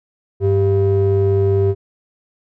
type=ring-modulated tone; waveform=triangle; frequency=146.83 Hz; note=D3; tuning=in tune; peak=-7 dBFS; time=0.4-1.75 s; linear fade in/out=50 ms; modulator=246 Hz; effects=none